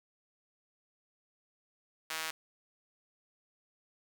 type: tone with high-pass filter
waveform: sawtooth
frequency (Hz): 160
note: D#3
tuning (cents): +49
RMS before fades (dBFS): -38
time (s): 2.1-2.31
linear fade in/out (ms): 5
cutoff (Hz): 1500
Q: 0.76
effects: none